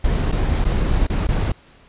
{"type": "noise with dropouts", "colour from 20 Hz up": "brown", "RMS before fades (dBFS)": -18, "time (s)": [0.04, 1.52], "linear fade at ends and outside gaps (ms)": 5, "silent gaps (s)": [[0.318, 0.323], [0.644, 0.65], [1.069, 1.099], [1.271, 1.287]], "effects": ["pink hiss -50 dBFS RMS until 1.88 s", "resampled to 8000 Hz"]}